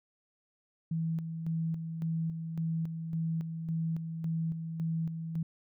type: tone with tremolo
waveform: sine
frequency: 163.1 Hz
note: E3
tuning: 18 cents flat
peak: -29 dBFS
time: 0.91-5.43 s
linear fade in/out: 5 ms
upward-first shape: square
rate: 1.8 Hz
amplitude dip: 50%
effects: none